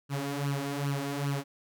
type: tone with flanger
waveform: sawtooth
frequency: 140.9 Hz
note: C#3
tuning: 29 cents sharp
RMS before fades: -32 dBFS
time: 0.09-1.44 s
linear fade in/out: 50 ms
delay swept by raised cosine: 0.68 to 4.38 ms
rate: 2.5 Hz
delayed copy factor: +0.7
effects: none